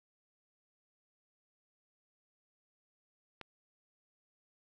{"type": "click", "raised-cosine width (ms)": 0.3, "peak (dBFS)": -28, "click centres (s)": 3.413, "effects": []}